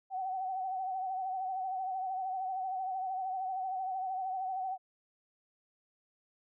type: tone with vibrato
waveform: sine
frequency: 755 Hz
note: F#5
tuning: 35 cents sharp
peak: -33 dBFS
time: 0.1-4.78 s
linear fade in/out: 50 ms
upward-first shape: triangle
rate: 13 Hz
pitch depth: 59 cents each way
effects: none